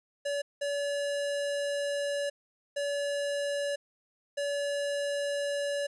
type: tone bursts at uneven times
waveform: square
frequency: 571 Hz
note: D5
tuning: 49 cents flat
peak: -30 dBFS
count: 4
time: 0.25-0.42 / 0.61-2.3 / 2.76-3.76 / 4.37-5.87 s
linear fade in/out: 10 ms
effects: resampled to 24000 Hz + 11-bit